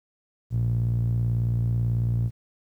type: tone with band-pass filter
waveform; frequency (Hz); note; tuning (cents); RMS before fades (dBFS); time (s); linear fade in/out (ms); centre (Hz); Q
sawtooth; 58.27; A#1; 0; -24; 0.5-2.31; 50; 120; 4.5
effects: 10-bit